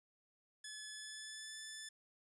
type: tone with pitch glide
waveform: 10% pulse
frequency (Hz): 1715 to 1749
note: A6 to A6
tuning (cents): -45 to -11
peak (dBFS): -38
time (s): 0.64-1.89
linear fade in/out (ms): 5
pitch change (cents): +34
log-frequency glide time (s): 0.9-1.58
effects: resampled to 24000 Hz